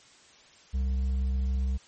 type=tone with hard clipping; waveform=sine; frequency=65.41 Hz; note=C2; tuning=in tune; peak=-26 dBFS; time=0.73-1.78 s; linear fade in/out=20 ms; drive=4 dB; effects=white hiss -56 dBFS RMS until 1.87 s + MP3 32 kbps